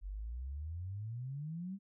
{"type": "exponential sweep", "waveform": "sine", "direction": "up", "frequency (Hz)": [45.34, 201.5], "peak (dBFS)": -39, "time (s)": [0.01, 1.79], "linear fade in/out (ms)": 50, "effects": []}